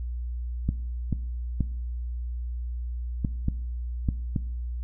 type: clicks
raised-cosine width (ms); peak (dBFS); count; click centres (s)
5; -12; 7; 0.69 / 1.127 / 1.607 / 3.248 / 3.484 / 4.088 / 4.362
effects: noise-tail reverb RT60 0.7 s tail -19 dB re dry + added 60 Hz sine -29 dBFS peak until 4.83 s